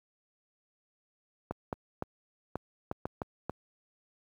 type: clicks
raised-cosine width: 1 ms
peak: -19 dBFS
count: 8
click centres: 1.51 / 1.728 / 2.024 / 2.556 / 2.914 / 3.055 / 3.218 / 3.496 s
effects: high-pass 60 Hz 12 dB/octave + 10-bit